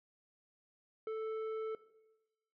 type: tone with tanh clipping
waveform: sine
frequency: 440 Hz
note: A4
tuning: in tune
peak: -38 dBFS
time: 1.07-1.75 s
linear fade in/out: 2 ms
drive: 9 dB
effects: noise-tail reverb RT60 1.0 s tail -17 dB re dry